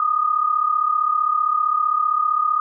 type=tone pair together; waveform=sine; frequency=1208 / 1243.4 Hz; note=D6 / D#6; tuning=+48 / -2 cents; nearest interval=minor second; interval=50 cents; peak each=-21 / -18 dBFS; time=0-2.6 s; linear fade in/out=2 ms; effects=none